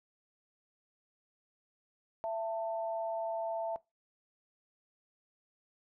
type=tone pair together; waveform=sine; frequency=667.5 / 891 Hz; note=E5 / A5; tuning=+22 / +22 cents; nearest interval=perfect fourth; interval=500 cents; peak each=-34 / -39 dBFS; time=2.24-3.76 s; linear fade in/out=0 ms; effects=noise-tail reverb RT60 0.2 s tail -19 dB re dry